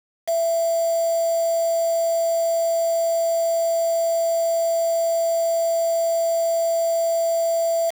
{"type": "tone with quantisation", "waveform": "sine", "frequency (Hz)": 666, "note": "E5", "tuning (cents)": 18, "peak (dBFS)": -18, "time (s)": [0.27, 7.91], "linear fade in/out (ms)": 20, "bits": 5, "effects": []}